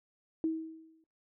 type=tone with exponential decay; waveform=sine; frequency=321.3 Hz; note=E4; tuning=44 cents flat; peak=-26 dBFS; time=0.44-1.04 s; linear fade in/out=1 ms; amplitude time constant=130 ms; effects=noise-tail reverb RT60 0.3 s tail -20 dB re dry